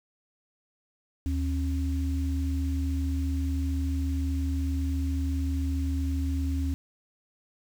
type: tone pair together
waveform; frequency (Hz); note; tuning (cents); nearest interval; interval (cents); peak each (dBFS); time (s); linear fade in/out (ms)
sine; 76.13 / 271.3; D#2 / C#4; -37 / -37; octave + minor seventh; 2200; -26 / -32; 1.26-6.74; 0
effects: 8-bit